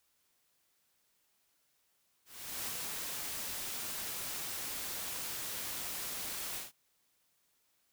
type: noise with ADSR envelope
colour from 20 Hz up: white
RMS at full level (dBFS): -38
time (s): 2.25-6.72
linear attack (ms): 420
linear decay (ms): 20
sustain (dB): -2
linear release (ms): 150
effects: white hiss -75 dBFS RMS until 7.92 s

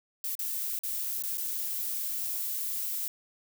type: noise with dropouts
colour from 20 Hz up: violet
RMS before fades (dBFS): -33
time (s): 0.24-3.08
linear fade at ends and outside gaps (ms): 1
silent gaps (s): 0.352-0.391 / 0.79-0.835 / 1.224-1.236 / 1.373-1.38
effects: none

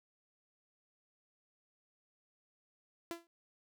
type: tone with exponential decay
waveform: sawtooth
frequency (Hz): 338.4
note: E4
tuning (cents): +45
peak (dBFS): -32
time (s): 3.11-3.27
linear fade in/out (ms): 0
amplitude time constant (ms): 34
effects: none

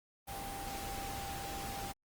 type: tone in noise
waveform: sine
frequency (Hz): 791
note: G5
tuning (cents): +15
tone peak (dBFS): -43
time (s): 0.27-1.93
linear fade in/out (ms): 20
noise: pink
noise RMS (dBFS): -43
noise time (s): 0.27-1.93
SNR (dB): -3
effects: Opus 24 kbps

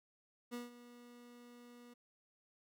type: tone with ADSR envelope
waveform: 30% pulse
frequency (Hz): 241.6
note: B3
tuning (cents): -38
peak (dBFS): -38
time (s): 0.51-1.94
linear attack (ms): 29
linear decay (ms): 160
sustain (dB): -15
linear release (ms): 10
effects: none

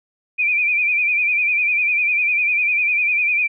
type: tone with vibrato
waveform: sine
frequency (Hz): 2416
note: D7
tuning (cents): +48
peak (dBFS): -15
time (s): 0.38-3.48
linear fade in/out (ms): 20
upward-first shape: sine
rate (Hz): 10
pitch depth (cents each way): 68
effects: none

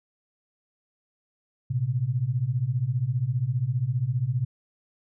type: beating tone pair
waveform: sine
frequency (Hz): 115.6 / 130.6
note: A#2 / C3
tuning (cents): -14 / -3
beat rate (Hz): 15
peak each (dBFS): -27 / -25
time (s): 1.7-4.45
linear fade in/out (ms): 10
effects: none

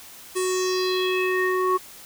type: tone with low-pass filter sweep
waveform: square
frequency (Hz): 370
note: F#4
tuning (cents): 0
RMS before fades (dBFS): -23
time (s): 0.35-1.78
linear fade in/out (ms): 20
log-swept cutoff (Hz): 9600 to 1100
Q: 4.5
effects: white hiss -44 dBFS RMS until 2.05 s

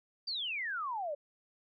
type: exponential sweep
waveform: sine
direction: down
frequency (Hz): 4774 to 557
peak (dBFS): -34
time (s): 0.27-1.15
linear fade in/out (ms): 10
effects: none

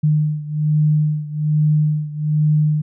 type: beating tone pair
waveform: sine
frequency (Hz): 151.5 / 152.7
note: D#3 / D#3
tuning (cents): -46 / -32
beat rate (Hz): 1.2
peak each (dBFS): -16 / -19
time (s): 0.03-2.82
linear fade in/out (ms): 10
effects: none

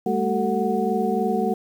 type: tone cluster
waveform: sine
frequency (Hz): 201.3 / 224.6 / 378.6 / 446.3 / 738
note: G3 / A3 / F#4 / A4 / F#5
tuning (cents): +46 / +36 / +40 / +25 / -5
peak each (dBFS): -26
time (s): 0.06-1.54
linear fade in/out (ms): 5
effects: 8-bit

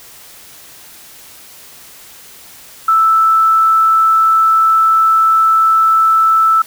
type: tone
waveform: sine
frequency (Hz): 1318.5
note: E6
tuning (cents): 0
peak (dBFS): -7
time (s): 2.88-6.62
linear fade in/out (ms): 5
effects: white hiss -38 dBFS RMS until 6.66 s

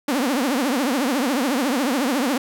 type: tone with vibrato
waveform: sawtooth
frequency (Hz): 264.8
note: C4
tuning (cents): +21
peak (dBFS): -15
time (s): 0.08-2.38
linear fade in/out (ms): 5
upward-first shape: triangle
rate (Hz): 14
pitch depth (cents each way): 260
effects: none

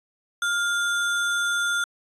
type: tone with sample-and-hold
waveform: sine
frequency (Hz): 1407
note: F6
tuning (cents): +12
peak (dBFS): -21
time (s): 0.42-1.84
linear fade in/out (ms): 2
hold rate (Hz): 4900
effects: resampled to 24000 Hz

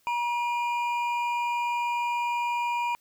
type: tone pair together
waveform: triangle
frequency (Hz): 956.4 / 2410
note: A#5 / D7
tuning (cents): +44 / +44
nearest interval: octave + major third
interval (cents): 1600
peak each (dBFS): -24 / -32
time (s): 0.07-2.95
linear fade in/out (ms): 0
effects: white hiss -66 dBFS RMS until 3 s

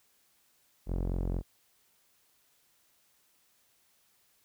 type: tone with low-pass filter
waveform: sawtooth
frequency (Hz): 44.51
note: F1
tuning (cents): +34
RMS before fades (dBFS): -32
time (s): 0.86-1.43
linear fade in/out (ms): 50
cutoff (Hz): 520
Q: 0.91
effects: white hiss -69 dBFS RMS until 4.44 s

